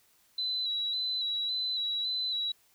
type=tone with vibrato; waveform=sine; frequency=3959 Hz; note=B7; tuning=3 cents sharp; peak=-29 dBFS; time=0.38-2.52 s; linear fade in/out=5 ms; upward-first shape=square; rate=1.8 Hz; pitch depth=28 cents each way; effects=white hiss -66 dBFS RMS until 2.74 s